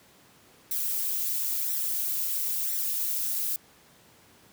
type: noise with flanger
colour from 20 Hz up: violet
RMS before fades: -29 dBFS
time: 0.71-3.56 s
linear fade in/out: 2 ms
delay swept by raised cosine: 0.51 to 4.91 ms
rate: 0.99 Hz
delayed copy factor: +0.6
effects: pink hiss -57 dBFS RMS until 4.52 s + high-pass 100 Hz 12 dB/octave